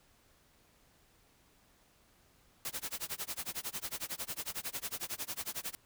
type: noise with tremolo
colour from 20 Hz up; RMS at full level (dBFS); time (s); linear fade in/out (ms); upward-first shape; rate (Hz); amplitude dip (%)
white; -37; 2.65-5.75; 0; sine; 11; 100
effects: pink hiss -67 dBFS RMS until 5.85 s